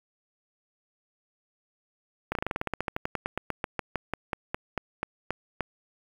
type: slowing click train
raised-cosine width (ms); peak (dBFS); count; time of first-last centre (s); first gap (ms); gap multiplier
0.5; -13; 28; 2.32-5.607; 32; 1.09
effects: 7-bit